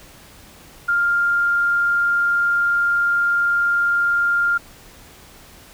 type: tone with vibrato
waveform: sine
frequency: 1400 Hz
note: F6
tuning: 4 cents sharp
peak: -15 dBFS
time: 0.88-4.58 s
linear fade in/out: 10 ms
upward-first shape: triangle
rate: 20 Hz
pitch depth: 11 cents each way
effects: pink hiss -45 dBFS RMS until 5.73 s